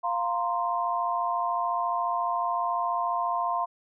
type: chord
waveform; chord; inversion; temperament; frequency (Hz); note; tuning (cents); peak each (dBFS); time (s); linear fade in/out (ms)
sine; F suspended fourth; none; equal; 698.5 / 932.3 / 1046.5; F5 / Bb5 / C6; 0 / 0 / 0; -29 / -31 / -28; 0.03-3.66; 20
effects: none